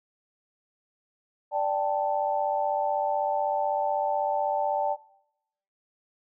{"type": "chord", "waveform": "sine", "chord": "D suspended fourth", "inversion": "none", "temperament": "equal", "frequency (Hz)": [587.3, 784, 880], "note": ["D5", "G5", "A5"], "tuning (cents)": [0, 0, 0], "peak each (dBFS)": -28, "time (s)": [1.51, 4.97], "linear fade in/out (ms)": 50, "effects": ["noise-tail reverb RT60 0.8 s tail -21 dB re dry"]}